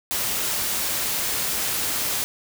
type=noise; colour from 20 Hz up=white; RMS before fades=-25 dBFS; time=0.11-2.24 s; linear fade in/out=0 ms; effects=none